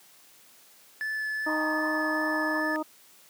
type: tone with vibrato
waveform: triangle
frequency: 1737 Hz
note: A6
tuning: 23 cents flat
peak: -27 dBFS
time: 1.01-2.76 s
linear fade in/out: 0 ms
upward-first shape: sine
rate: 2.6 Hz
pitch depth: 8 cents each way
type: harmonic tone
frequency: 310 Hz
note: D#4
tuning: 6 cents flat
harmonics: 1 / 2 / 3 / 4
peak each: -30 / -33 / -35 / -36 dBFS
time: 1.46-2.83 s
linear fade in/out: 10 ms
type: band-pass noise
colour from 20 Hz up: white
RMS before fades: -41 dBFS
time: 1.47-2.61 s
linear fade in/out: 10 ms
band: 770 to 1200 Hz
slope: 96 dB/octave
effects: white hiss -56 dBFS RMS until 3.29 s + high-pass 150 Hz 12 dB/octave